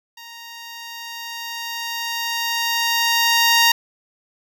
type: tone with level ramp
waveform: 10% pulse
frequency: 932 Hz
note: A#5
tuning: 1 cent flat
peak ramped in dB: -29 to -3 dBFS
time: 0.17-3.72 s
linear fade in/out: 5 ms
effects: none